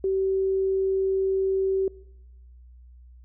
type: tone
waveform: sine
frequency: 384 Hz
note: G4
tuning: 36 cents flat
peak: -21 dBFS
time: 0.04-1.88 s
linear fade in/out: 2 ms
effects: noise-tail reverb RT60 1.0 s tail -23 dB re dry + added 61 Hz sine -46 dBFS peak until 3.24 s